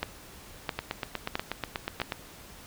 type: two click trains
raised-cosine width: 0.3 ms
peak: -12 / -14 dBFS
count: 4 / 12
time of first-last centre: 0.03-2.017 / 0.79-2.122 s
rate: 1.51 / 8.26 Hz
effects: pink hiss -49 dBFS RMS until 2.66 s